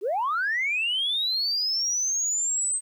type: linear sweep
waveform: sine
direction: up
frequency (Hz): 351.5 to 8340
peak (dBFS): -22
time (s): 0.01-2.81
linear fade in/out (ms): 50
effects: tanh soft clip ceiling -19 dBFS + 10-bit